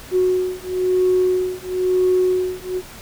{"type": "beating tone pair", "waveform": "sine", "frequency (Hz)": [367.3, 368.3], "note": ["F#4", "F#4"], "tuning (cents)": [-13, -8], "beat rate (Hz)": 1, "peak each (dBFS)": -18, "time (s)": [0.11, 2.82], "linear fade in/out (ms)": 50, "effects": ["tanh soft clip ceiling -8 dBFS", "pink hiss -39 dBFS RMS until 3.01 s"]}